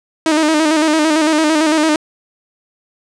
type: tone with vibrato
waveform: sawtooth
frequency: 311.1 Hz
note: D#4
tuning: in tune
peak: -7 dBFS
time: 0.26-1.96 s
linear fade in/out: 2 ms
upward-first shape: square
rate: 8.9 Hz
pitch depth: 52 cents each way
effects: resampled to 22050 Hz + 7-bit